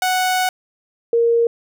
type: tone pair in turn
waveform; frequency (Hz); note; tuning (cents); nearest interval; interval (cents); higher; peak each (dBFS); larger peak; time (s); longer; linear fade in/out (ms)
sawtooth / sine; 740 / 466.2; F#5 / A#4; 0 / 0; minor sixth; 800; first; -12; neither; 0.02-0.49 / 1.13-1.47; first; 2
effects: none